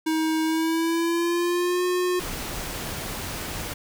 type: tone with pitch glide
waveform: square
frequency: 317.5 to 360.5 Hz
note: D#4 to F#4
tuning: +35 to -45 cents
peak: -22 dBFS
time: 0.06-2.2 s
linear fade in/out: 10 ms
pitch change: +220 cents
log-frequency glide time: 0.43-1.84 s
type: noise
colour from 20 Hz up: pink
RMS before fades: -32 dBFS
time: 2.19-3.74 s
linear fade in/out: 10 ms
effects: none